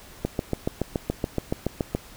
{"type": "click train", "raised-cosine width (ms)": 2, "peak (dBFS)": -10, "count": 13, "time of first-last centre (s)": [0.25, 1.95], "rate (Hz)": 7.06, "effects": ["pink hiss -47 dBFS RMS until 2.16 s"]}